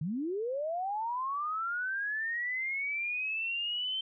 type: linear sweep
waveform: sine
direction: up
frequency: 140 to 3109 Hz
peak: -31 dBFS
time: 0.01-4.01 s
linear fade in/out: 5 ms
effects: none